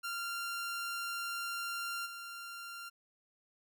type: tone with level steps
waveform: sawtooth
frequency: 1386 Hz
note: F6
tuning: 14 cents flat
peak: -33 / -40 dBFS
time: 0.03-2.9 s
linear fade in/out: 20 ms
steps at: 2.05 s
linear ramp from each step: 20 ms
effects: none